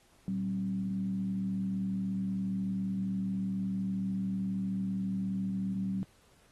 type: tone with frequency modulation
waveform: sine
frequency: 191.3 Hz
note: G3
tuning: 42 cents flat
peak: -30 dBFS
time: 0.28-6.03 s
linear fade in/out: 0 ms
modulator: 74.6 Hz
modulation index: 0.49
effects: pink hiss -65 dBFS RMS until 6.51 s + AAC 32 kbps